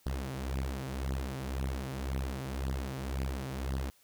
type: beating tone pair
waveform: sawtooth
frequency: 65.4 / 67.3 Hz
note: C2 / C2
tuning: 0 / +49 cents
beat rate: 1.9 Hz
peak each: -33 / -32 dBFS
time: 0.06-3.9 s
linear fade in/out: 0 ms
effects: white hiss -65 dBFS RMS until 4.03 s